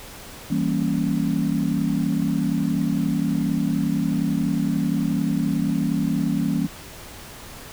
sine chord, E diminished seventh, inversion none, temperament equal, 164.81 / 196 / 233.1 / 277.2 Hz, E3 / G3 / Bb3 / Db4, 0 / 0 / 0 / 0 cents, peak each -25 dBFS, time 0.5-6.67 s, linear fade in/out 10 ms, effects pink hiss -40 dBFS RMS until 7.72 s

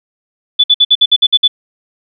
sine tone bursts, 3470 Hz, A7, 25 cents flat, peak -4 dBFS, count 9, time 0.59-1.479 s, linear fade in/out 10 ms, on 49 ms, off 56 ms, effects none

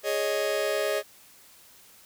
45% pulse chord, Ab suspended fourth, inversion none, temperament just, 415.3 / 553.7 / 623 Hz, Ab4 / Db5 / Eb5, 0 / -2 / +2 cents, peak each -30 / -30 / -29 dBFS, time 0.03-1.03 s, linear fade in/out 50 ms, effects white hiss -54 dBFS RMS until 2.05 s

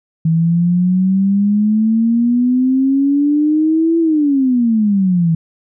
sine exponential two-way sweep, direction up then down, 160.5 to 334.9 to 160.5 Hz, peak -10 dBFS, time 0.25-5.35 s, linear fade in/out 5 ms, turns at 3.99 s, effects none

